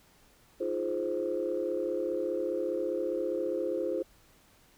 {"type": "chord", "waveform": "sine", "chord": "F minor seventh", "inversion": "third", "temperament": "just", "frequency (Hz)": [314.3, 349.2, 419.1, 523.8], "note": ["Eb4", "F4", "Ab4", "C5"], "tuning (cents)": [18, 0, 16, 2], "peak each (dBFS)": [-38, -33, -35, -32], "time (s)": [0.6, 4.03], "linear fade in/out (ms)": 10, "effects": ["tanh soft clip ceiling -20 dBFS", "pink hiss -62 dBFS RMS until 4.77 s"]}